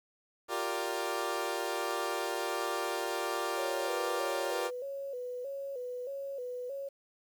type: chord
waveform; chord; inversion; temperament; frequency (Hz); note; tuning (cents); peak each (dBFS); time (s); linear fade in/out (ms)
20% pulse; G minor seventh; third; equal with one note detuned; 352.1 / 392 / 466.2 / 587.3; F4 / G4 / Bb4 / D5; +14 / 0 / 0 / 0; -33; 0.48-4.71; 50
type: tone with vibrato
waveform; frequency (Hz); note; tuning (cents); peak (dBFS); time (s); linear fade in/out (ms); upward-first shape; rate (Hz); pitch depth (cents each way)
sine; 523.3; C5; 0; -36; 3.57-6.89; 10; square; 1.6; 94
effects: 10-bit